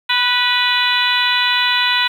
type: harmonic tone with a mistuned harmonic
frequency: 493.9 Hz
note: B4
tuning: in tune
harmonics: 2 / 3 / 4 / 5 / 6 / 7 / 8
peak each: -21 / -21 / -21 / -21 / -21 / -21 / -21 dBFS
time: 0.09-2.08 s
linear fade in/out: 10 ms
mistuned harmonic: 4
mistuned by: -22 cents
effects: 7-bit